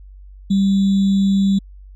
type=tone with sample-and-hold; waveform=sine; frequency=196 Hz; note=G3; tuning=in tune; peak=-12 dBFS; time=0.5-1.59 s; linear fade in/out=10 ms; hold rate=3675 Hz; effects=added 48 Hz sine -37 dBFS peak until 1.95 s + low-pass 6000 Hz 12 dB/octave